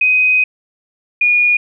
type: tone pair in turn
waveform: sine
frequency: 2509 / 2442 Hz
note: D#7 / D#7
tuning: +14 / -33 cents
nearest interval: unison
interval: 47 cents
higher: first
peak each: -9 dBFS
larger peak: neither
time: 0.01-0.44 / 1.21-1.57 s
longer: first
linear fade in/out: 5 ms
effects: none